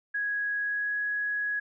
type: tone with pitch glide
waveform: sine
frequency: 1661.2 to 1671.8 Hz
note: G#6 to G#6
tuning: 0 to +11 cents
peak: -27 dBFS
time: 0.14-1.6 s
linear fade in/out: 10 ms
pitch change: +11 cents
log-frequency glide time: 0.6-0.97 s
effects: none